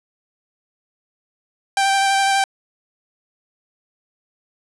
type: tone with vibrato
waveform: sawtooth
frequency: 784 Hz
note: G5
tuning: in tune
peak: -11 dBFS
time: 1.77-2.44 s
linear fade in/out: 2 ms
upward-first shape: square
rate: 12 Hz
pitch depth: 11 cents each way
effects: resampled to 24000 Hz + 8-bit